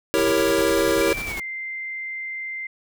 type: chord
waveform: square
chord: E diminished seventh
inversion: none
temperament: equal with one note detuned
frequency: 329.6 / 395.9 / 466.2 / 554.4 Hz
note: E4 / G4 / Bb4 / Db5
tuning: 0 / +17 / 0 / 0 cents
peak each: -24 dBFS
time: 0.14-1.13 s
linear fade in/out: 0 ms
type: noise with tremolo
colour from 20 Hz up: pink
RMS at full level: -32 dBFS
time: 0.17-1.4 s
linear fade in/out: 5 ms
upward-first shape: square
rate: 10 Hz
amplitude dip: 40%
type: tone with pitch glide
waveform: sine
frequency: 2341 to 2086 Hz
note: D7 to C7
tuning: -6 to -6 cents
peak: -28 dBFS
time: 1.01-2.67 s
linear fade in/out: 5 ms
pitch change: -200 cents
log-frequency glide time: 1.26-1.42 s
effects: none